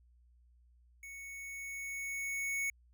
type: tone with level ramp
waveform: square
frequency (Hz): 2217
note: C#7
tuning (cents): 0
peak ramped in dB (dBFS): -47 to -33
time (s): 1.03-2.7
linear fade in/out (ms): 2
effects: added 60 Hz sine -62 dBFS peak until 2.93 s